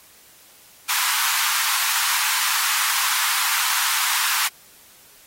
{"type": "high-pass noise", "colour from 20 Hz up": "pink", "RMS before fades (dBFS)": -22, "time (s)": [0.89, 4.48], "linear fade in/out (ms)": 5, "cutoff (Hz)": 920, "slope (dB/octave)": 48, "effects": ["white hiss -50 dBFS RMS until 5.26 s", "AAC 48 kbps"]}